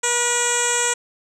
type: tone with low-pass filter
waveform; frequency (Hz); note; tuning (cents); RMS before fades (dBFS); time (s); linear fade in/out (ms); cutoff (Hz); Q
10% pulse; 481.4; B4; -44; -20; 0.03-0.94; 10; 7700; 7
effects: none